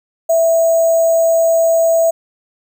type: tone with sample-and-hold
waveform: sine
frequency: 659.3 Hz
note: E5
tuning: in tune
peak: -9 dBFS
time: 0.29-2.11 s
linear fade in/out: 10 ms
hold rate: 7350 Hz
effects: none